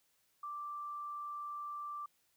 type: tone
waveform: sine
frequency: 1174.7 Hz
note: D6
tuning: in tune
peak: -40 dBFS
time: 0.43-2.06 s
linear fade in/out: 5 ms
effects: white hiss -75 dBFS RMS until 2.36 s